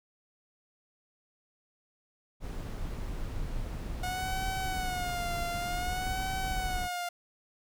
brown noise, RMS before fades -36 dBFS, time 2.4-6.89 s, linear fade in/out 50 ms
sawtooth tone with vibrato, 726 Hz, F#5, 33 cents flat, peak -29 dBFS, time 4.03-7.09 s, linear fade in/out 5 ms, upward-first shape sine, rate 0.54 Hz, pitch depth 80 cents each way
effects none

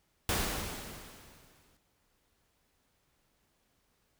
pink noise with exponential decay, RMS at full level -29 dBFS, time 0.29-1.77 s, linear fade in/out 2 ms, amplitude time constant 320 ms, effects pink hiss -74 dBFS RMS until 4.19 s

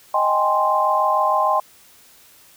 sine chord, Ab major seventh, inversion second, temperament equal, 622.3 / 784 / 830.6 / 1046.5 Hz, Eb5 / G5 / Ab5 / C6, 0 / 0 / 0 / 0 cents, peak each -22 / -22 / -23 / -18 dBFS, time 0.14-1.6 s, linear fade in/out 5 ms, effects white hiss -50 dBFS RMS until 2.56 s

